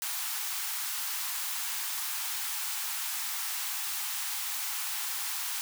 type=high-pass noise; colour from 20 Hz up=white; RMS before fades=-34 dBFS; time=0.02-5.61 s; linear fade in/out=0 ms; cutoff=760 Hz; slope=96 dB/octave; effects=none